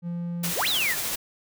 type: tone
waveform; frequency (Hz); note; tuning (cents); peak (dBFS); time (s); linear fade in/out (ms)
triangle; 172.4; F3; -22; -26; 0.02-0.54; 50
type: noise with tremolo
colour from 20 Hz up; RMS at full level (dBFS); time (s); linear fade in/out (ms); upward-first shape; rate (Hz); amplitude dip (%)
white; -28; 0.43-1.16; 10; sine; 13; 25
type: exponential two-way sweep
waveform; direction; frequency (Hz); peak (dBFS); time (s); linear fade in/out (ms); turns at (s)
sine; up then down; 277.2 to 4186 to 1647; -23; 0.55-0.96; 50; 0.68
effects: none